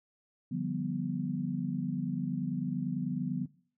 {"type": "chord", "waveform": "sine", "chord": "G dominant seventh", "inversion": "second", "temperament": "equal with one note detuned", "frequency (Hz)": [146.83, 175.73, 196, 246.9], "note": ["D3", "F3", "G3", "B3"], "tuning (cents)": [0, 11, 0, 0], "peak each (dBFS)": [-37, -35, -39, -35], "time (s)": [0.51, 3.46], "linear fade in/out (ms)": 10, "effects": ["noise-tail reverb RT60 0.5 s tail -21 dB re dry"]}